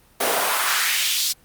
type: noise with high-pass filter sweep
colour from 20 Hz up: pink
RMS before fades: -21 dBFS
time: 0.2-1.33 s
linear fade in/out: 10 ms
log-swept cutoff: 450 to 4900 Hz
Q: 1.6
effects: pink hiss -55 dBFS RMS until 1.44 s + Opus 32 kbps